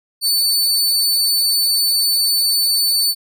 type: tone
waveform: sawtooth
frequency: 4504 Hz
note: C#8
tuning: 27 cents sharp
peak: -11 dBFS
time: 0.21-3.15 s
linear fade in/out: 50 ms
effects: none